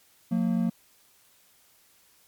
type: tone pair together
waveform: triangle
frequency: 179.55 / 229.3 Hz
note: F3 / A#3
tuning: +48 / -28 cents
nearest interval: major third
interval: 424 cents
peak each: -24 / -23 dBFS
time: 0.31-0.7 s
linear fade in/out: 10 ms
effects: white hiss -61 dBFS RMS until 2.27 s + MP3 96 kbps